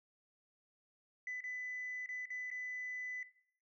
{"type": "tone with dropouts", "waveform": "sine", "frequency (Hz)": 2000, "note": "B6", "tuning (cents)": 21, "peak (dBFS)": -38, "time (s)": [1.27, 3.23], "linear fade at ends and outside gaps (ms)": 2, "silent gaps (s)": [[1.406, 1.439], [2.061, 2.089], [2.256, 2.303], [2.503, 2.513]], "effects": ["noise-tail reverb RT60 0.6 s tail -17 dB re dry", "tanh soft clip ceiling -36 dBFS"]}